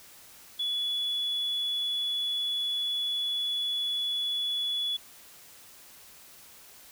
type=tone; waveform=sine; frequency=3412 Hz; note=G#7; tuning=46 cents sharp; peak=-26 dBFS; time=0.59-4.97 s; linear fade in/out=10 ms; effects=tanh soft clip ceiling -24 dBFS + white hiss -52 dBFS RMS until 6.91 s